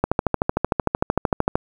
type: click train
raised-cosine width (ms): 1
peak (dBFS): -3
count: 21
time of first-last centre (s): 0.04-1.555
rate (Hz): 13.2
effects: 7-bit